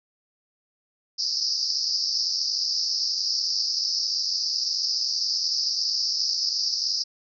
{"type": "band-pass noise", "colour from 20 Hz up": "white", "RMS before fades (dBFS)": -26, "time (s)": [1.18, 7.04], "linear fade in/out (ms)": 20, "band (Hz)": [4700, 5400], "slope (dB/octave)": 96, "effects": []}